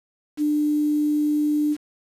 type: tone with quantisation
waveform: sine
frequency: 298.3 Hz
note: D4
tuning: 27 cents sharp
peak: -18 dBFS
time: 0.37-1.77 s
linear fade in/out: 50 ms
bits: 7
effects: resampled to 32000 Hz